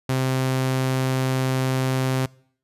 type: tone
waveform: sawtooth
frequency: 130.81 Hz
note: C3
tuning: in tune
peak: -16 dBFS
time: 0.09-2.26 s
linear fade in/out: 5 ms
effects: noise-tail reverb RT60 0.6 s tail -24 dB re dry + resampled to 32000 Hz